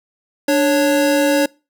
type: tone pair together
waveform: square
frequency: 293.7 / 554.4 Hz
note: D4 / C#5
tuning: 0 / 0 cents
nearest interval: major seventh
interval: 1100 cents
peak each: -16 dBFS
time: 0.48-1.46 s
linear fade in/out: 5 ms
effects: noise-tail reverb RT60 0.3 s tail -25 dB re dry